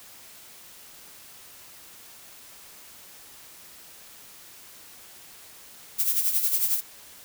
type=noise with tremolo; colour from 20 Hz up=violet; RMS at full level=-22 dBFS; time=5.98-6.81 s; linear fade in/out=20 ms; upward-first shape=sine; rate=11 Hz; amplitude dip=60%; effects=white hiss -48 dBFS RMS until 7.24 s